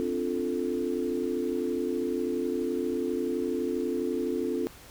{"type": "chord", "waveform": "sine", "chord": "D minor seventh", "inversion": "third", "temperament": "equal", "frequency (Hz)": [261.6, 293.7, 349.2, 440], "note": ["C4", "D4", "F4", "A4"], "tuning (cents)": [0, 0, 0, 0], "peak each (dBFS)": [-32, -35, -31, -32], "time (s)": [0, 4.67], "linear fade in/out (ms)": 0, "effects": ["pink hiss -50 dBFS RMS until 4.9 s"]}